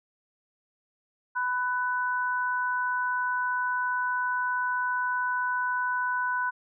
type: tone pair together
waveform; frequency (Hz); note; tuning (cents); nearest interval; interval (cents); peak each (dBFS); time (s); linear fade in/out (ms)
sine; 997 / 1493.8; B5 / F#6; +16 / +16; perfect fifth; 700; -28; 1.35-6.51; 20
effects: none

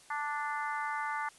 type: harmonic tone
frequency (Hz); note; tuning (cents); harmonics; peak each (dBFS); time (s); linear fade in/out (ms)
293.7; D4; 0; 3 / 4 / 5 / 6 / 7; -36 / -38 / -40 / -42 / -43; 0.1-1.29; 5
effects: white hiss -58 dBFS RMS until 1.38 s + resampled to 24000 Hz

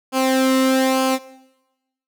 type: tone with flanger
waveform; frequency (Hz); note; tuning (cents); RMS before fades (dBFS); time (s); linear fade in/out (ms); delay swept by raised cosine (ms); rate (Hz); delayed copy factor
sawtooth; 262.5; C4; +6; -17; 0.12-1.19; 50; 0.52 to 1.23; 1.1; -0.65
effects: noise-tail reverb RT60 1.0 s tail -19 dB re dry

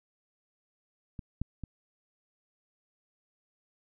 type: clicks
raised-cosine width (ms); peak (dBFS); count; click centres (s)
5; -27 / -19 / -26; 3; 1.192 / 1.416 / 1.637
effects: none

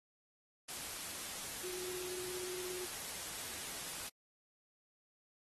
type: tone in noise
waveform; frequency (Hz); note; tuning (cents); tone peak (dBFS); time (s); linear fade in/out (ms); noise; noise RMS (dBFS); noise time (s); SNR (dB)
sine; 363.9; F#4; -29; -44; 1.63-2.86; 10; white; -44; 0.68-4.09; -3
effects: AAC 32 kbps

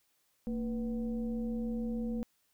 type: tone with frequency modulation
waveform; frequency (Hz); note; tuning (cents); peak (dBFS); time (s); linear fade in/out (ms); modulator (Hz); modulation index
sine; 228.8; A#3; -32; -32; 0.47-2.23; 0; 262; 0.63
effects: white hiss -74 dBFS RMS until 2.53 s

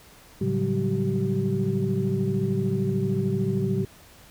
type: tone cluster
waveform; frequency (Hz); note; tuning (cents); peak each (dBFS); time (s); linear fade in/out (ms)
sine; 110.6 / 140 / 183.9 / 197.2 / 384.5; A2 / C#3 / F#3 / G3 / G4; +9 / +18 / -10 / +11 / -33; -28; 0.41-3.85; 5
effects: tanh soft clip ceiling -12 dBFS + pink hiss -51 dBFS RMS until 4.3 s

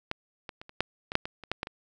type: clicks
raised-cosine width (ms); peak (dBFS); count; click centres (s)
0.3; -14 / -22 / -26 / -30 / -9 / -18 / -6 / -19 / -27 / -12 / -15 / -22; 12; 0.114 / 0.492 / 0.615 / 0.694 / 0.806 / 1.119 / 1.154 / 1.255 / 1.437 / 1.516 / 1.631 / 1.671
effects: none

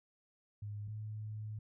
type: tone pair in turn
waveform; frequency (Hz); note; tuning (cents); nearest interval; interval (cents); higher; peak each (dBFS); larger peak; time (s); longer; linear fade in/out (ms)
sine; 103.83 / 107.31; G#2 / A2; 0 / -43; minor second; 57; second; -40 / -40; neither; 0.62-0.88 / 0.88-1.59; second; 5
effects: none

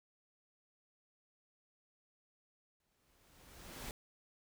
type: noise with exponential growth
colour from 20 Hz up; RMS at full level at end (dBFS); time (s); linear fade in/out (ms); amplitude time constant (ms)
pink; -44; 2.8-3.91; 1; 240
effects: none

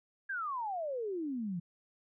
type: exponential sweep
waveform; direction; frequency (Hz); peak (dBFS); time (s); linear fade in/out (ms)
sine; down; 1649 to 164.81; -34; 0.29-1.6; 10
effects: none

